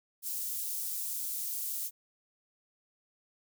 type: high-pass noise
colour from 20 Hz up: white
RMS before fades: -36 dBFS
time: 0.22-1.91 s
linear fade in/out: 50 ms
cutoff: 8000 Hz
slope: 12 dB/octave
effects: none